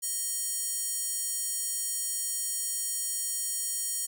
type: tone with high-pass filter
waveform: square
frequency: 627 Hz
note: D#5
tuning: 13 cents sharp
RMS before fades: -32 dBFS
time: 0.02-4.07 s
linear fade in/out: 20 ms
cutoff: 8000 Hz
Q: 2.8
effects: none